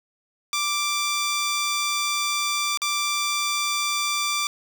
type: tone with dropouts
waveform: 10% pulse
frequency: 1176 Hz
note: D6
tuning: 2 cents sharp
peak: -14 dBFS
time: 0.53-4.47 s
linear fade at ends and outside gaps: 1 ms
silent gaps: 2.774-2.818 s
effects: none